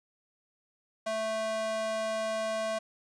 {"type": "tone with high-pass filter", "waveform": "square", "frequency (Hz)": 220, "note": "A3", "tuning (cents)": 0, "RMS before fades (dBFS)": -32, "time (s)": [1.06, 2.79], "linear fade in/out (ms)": 10, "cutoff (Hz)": 580, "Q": 2.4, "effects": ["resampled to 22050 Hz", "10-bit"]}